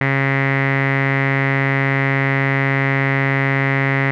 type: tone with low-pass filter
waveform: sawtooth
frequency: 136.4 Hz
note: C#3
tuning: 28 cents flat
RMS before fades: -17 dBFS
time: 0.01-4.11 s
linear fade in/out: 0 ms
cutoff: 2000 Hz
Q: 7.8
effects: none